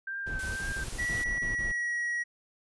sine tone with vibrato, 1568 Hz, G6, in tune, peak -33 dBFS, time 0.07-0.84 s, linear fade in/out 5 ms, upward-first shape triangle, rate 2 Hz, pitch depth 36 cents each way
brown noise bursts, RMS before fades -37 dBFS, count 9, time 0.26-1.72 s, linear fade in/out 10 ms, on 140 ms, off 25 ms
white noise, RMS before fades -42 dBFS, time 0.39-1.24 s, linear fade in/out 2 ms
triangle tone with pitch glide, 1942 to 1909.7 Hz, B6 to A#6, -30 to +41 cents, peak -27 dBFS, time 0.98-2.24 s, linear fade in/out 20 ms, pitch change -29 cents, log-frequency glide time 1.21-1.93 s
effects resampled to 24000 Hz

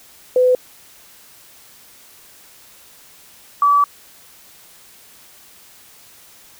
sine tone pair in turn, 504 / 1149.2 Hz, B4 / D6, +35 / -38 cents, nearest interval octave + major second, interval 1427 cents, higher second, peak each -10 dBFS, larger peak neither, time 0.36-0.55 / 3.62-3.84 s, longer second, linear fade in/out 2 ms, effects white hiss -46 dBFS RMS until 6.59 s

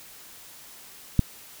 click, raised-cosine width 5 ms, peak -5 dBFS, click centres 1.193 s, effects white hiss -47 dBFS RMS until 1.6 s

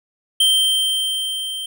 square tone with level ramp, 3136 Hz, G7, in tune, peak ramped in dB -12 to -26 dBFS, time 0.4-1.66 s, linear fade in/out 5 ms, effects none

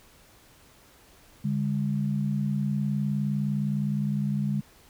sine tone pair together, 143.97 / 203.6 Hz, D3 / G#3, -34 / -34 cents, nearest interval tritone, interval 600 cents, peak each -27 dBFS, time 1.44-4.61 s, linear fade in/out 10 ms, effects pink hiss -56 dBFS RMS until 4.89 s

